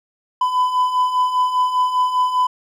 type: beating tone pair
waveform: triangle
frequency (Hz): 1000 / 1005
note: B5 / B5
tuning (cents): +21 / +30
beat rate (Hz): 5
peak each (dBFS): -21 / -14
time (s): 0.41-2.47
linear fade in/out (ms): 5
effects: none